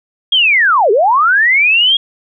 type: linear two-way sweep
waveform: sine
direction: down then up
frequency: 3301 to 376.5 to 3301 Hz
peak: -7 dBFS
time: 0.32-1.97 s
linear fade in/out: 5 ms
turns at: 0.91 s
effects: none